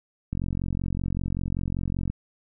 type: click train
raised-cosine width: 5 ms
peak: -16 dBFS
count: 81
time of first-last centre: 0.33-2.1 s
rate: 45.2 Hz
effects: none